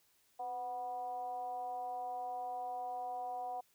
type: tone with frequency modulation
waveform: sine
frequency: 740 Hz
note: F#5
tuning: in tune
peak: -38 dBFS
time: 0.39-3.61 s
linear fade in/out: 10 ms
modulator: 238 Hz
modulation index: 0.54
effects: white hiss -72 dBFS RMS until 3.74 s